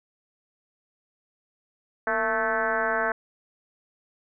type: tone with frequency modulation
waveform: sine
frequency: 1100 Hz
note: C#6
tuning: 14 cents flat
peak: -22 dBFS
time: 2.07-3.12 s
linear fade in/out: 2 ms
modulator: 215 Hz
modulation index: 3.1
effects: none